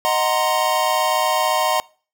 square chord, C half-diminished seventh, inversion first, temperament equal, 622.3 / 740 / 932.3 / 1046.5 Hz, Eb5 / Gb5 / Bb5 / C6, 0 / 0 / 0 / 0 cents, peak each -23 dBFS, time 0.05-1.8 s, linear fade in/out 0 ms, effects noise-tail reverb RT60 0.4 s tail -23 dB re dry

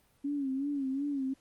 sine tone with vibrato, 276.2 Hz, C#4, 6 cents flat, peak -30 dBFS, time 0.24-1.34 s, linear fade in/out 10 ms, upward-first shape sine, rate 2.7 Hz, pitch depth 86 cents each way, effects pink hiss -68 dBFS RMS until 1.4 s + Opus 32 kbps

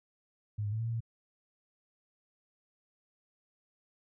sine tone with pitch steps, 105.2 / 103 / 110.1 / 114.3 / 115.5 / 114.5 Hz, G#2 / G#2 / A2 / A#2 / A#2 / A#2, +23 / -14 / +2 / -34 / -16 / -31 cents, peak -31 dBFS, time 0.58-1.006 s, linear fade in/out 10 ms, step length 71 ms, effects none

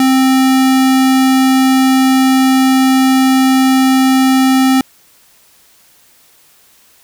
square tone, 262.8 Hz, C4, 8 cents sharp, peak -8 dBFS, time 0-4.81 s, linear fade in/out 2 ms, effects white hiss -48 dBFS RMS until 7.03 s

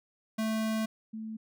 square / sine tone pair in turn, 220 / 220 Hz, A3 / A3, 0 / 0 cents, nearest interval unison, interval 0 cents, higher neither, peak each -29 / -36 dBFS, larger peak first, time 0.38-0.86 / 1.13-1.37 s, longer first, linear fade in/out 10 ms, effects none

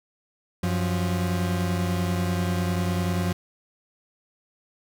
40% pulse tone pair together, 93.1 / 175.97 Hz, F#2 / F3, +11 / +13 cents, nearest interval major seventh, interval 1102 cents, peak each -25 dBFS, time 0.63-3.33 s, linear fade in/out 5 ms, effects none

